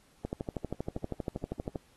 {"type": "click train", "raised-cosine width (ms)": 2, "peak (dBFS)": -20, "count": 20, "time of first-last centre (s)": [0.25, 1.758], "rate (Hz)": 12.6, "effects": ["pink hiss -65 dBFS RMS until 1.96 s", "AAC 32 kbps"]}